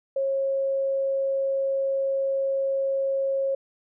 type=tone; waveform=sine; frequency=543 Hz; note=C#5; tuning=36 cents flat; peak=-22 dBFS; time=0.16-3.55 s; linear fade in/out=5 ms; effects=none